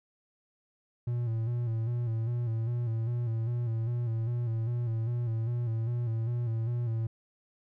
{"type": "tone with vibrato", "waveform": "triangle", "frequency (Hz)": 116.54, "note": "A#2", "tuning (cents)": 0, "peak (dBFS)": -26, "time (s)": [1.07, 7.07], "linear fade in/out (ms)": 5, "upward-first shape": "square", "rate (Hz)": 2.5, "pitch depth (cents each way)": 56, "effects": []}